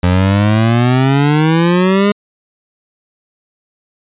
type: exponential sweep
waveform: 25% pulse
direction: up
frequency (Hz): 87.9 to 206.9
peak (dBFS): -5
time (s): 0.03-2.12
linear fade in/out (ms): 5
effects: resampled to 8000 Hz